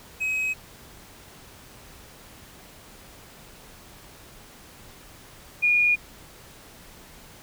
triangle / sine tone pair in turn, 2542 / 2437 Hz, D#7 / D#7, +36 / -37 cents, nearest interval minor second, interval 73 cents, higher first, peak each -22 / -17 dBFS, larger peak second, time 0.2-0.54 / 5.62-5.96 s, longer neither, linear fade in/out 20 ms, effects pink hiss -48 dBFS RMS until 7.42 s

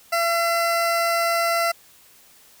20% pulse tone, 677 Hz, E5, 46 cents sharp, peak -14 dBFS, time 0.12-1.72 s, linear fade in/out 10 ms, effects white hiss -52 dBFS RMS until 2.6 s

